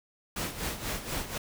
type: noise with tremolo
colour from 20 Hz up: pink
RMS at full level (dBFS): -32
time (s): 0.36-1.38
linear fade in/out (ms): 5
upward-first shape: sine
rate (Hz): 4.1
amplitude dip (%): 70
effects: none